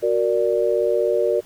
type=chord; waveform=sine; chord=Gb augmented; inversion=none; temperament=equal; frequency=370 / 466.2 / 587.3 Hz; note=Gb4 / Bb4 / D5; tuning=0 / 0 / 0 cents; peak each=-22 / -20 / -21 dBFS; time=0.02-1.41 s; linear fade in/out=20 ms; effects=pink hiss -49 dBFS RMS until 1.45 s